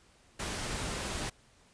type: noise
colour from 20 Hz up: pink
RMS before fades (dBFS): -36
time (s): 0.39-1.3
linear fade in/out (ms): 10
effects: pink hiss -63 dBFS RMS until 1.73 s + resampled to 22050 Hz